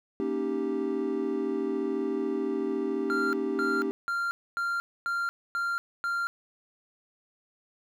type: chord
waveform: triangle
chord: Eb dominant seventh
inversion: second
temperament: equal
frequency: 233.1 / 277.2 / 311.1 / 392 Hz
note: Bb3 / Db4 / Eb4 / G4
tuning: 0 / 0 / 0 / 0 cents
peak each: -34 / -31 / -32 / -28 dBFS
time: 0.2-3.91 s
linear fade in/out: 0 ms
type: tone bursts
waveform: triangle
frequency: 1388 Hz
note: F6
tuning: 11 cents flat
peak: -25 dBFS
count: 7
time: 3.1-6.27 s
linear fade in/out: 0 ms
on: 230 ms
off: 260 ms
effects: none